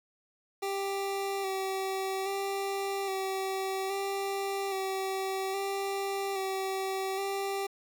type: tone with vibrato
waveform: 25% pulse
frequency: 388.7 Hz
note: G4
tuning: 15 cents flat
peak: -27 dBFS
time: 0.62-7.67 s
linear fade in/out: 10 ms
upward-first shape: square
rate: 0.61 Hz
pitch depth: 22 cents each way
effects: 9-bit